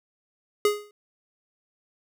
square tone with exponential decay, 415.3 Hz, G#4, in tune, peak -16 dBFS, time 0.65-0.91 s, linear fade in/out 2 ms, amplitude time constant 56 ms, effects none

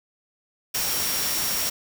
sine tone in noise, 5588 Hz, F8, in tune, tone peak -30 dBFS, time 0.74-1.7 s, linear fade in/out 10 ms, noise white, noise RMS -26 dBFS, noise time 0.74-1.7 s, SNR -7 dB, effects none

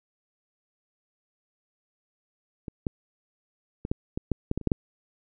clicks, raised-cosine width 3 ms, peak -22 / -14 / -19 / -12 / -16 / -11 / -12 / -15 / -26 / -9 / -8 dBFS, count 11, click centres 2.682 / 2.868 / 3.851 / 3.915 / 4.175 / 4.317 / 4.514 / 4.576 / 4.613 / 4.673 / 4.718 s, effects none

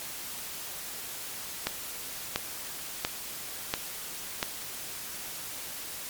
click train, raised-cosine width 0.2 ms, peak -9 dBFS, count 5, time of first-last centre 1.67-4.429 s, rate 1.45 Hz, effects white hiss -39 dBFS RMS until 6.09 s + MP3 96 kbps

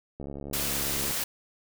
click train, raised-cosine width 2 ms, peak -25 dBFS, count 65, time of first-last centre 0.2-1.109 s, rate 70.4 Hz
white noise, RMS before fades -30 dBFS, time 0.53-1.24 s, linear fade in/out 5 ms
effects none

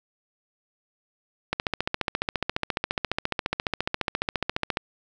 click train, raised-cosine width 0.3 ms, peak -8 dBFS, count 48, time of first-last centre 1.53-4.771 s, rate 14.5 Hz, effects none

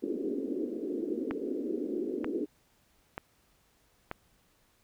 white band-pass noise, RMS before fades -34 dBFS, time 0.02-2.46 s, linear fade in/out 20 ms, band 240 to 430 Hz, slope 48 dB/octave
click train, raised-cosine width 0.5 ms, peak -20 dBFS, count 4, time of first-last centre 1.31-4.114 s, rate 1.07 Hz
effects pink hiss -68 dBFS RMS until 4.83 s

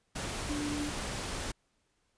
sine tone in noise, 293.7 Hz, D4, in tune, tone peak -33 dBFS, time 0.49-0.9 s, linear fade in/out 10 ms, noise pink, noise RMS -37 dBFS, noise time 0.15-1.52 s, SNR +1 dB, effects pink hiss -75 dBFS RMS until 2.17 s + resampled to 22050 Hz

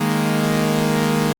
sawtooth chord, D# suspended fourth, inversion none, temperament equal, 155.56 / 207.7 / 233.1 Hz, D#3 / G#3 / A#3, 0 / 0 / 0 cents, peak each -17 dBFS, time 0-1.33 s, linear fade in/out 10 ms, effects Opus 32 kbps

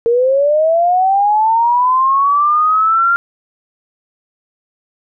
sine linear sweep, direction up, 458 to 1396.9 Hz, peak -9 dBFS, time 0.06-3.16 s, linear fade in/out 0 ms, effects none

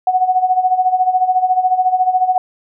sine tone with tremolo, 740 Hz, F#5, in tune, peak -8 dBFS, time 0.07-2.38 s, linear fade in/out 2 ms, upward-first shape sine, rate 14 Hz, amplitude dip 75%, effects none

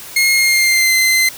sawtooth tone with pitch glide, 2150 to 2067 Hz, C7 to C7, +47 to -22 cents, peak -7 dBFS, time 0.16-1.29 s, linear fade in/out 5 ms, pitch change -69 cents, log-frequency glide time 0.34-0.93 s, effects white hiss -33 dBFS RMS until 1.37 s

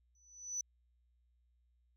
sine tone with exponential growth, 5970 Hz, F#8, 15 cents sharp, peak -32 dBFS, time 0.15-0.61 s, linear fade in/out 2 ms, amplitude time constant 100 ms, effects tanh soft clip ceiling -32 dBFS + added 60 Hz sine -70 dBFS peak until 1.96 s

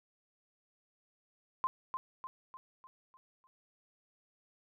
sine tone with echo, 1046.5 Hz, C6, in tune, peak -28 dBFS, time 1.64-1.67 s, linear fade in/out 0 ms, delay 300 ms, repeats 6, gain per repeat -6 dB, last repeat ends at 3.47 s, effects none

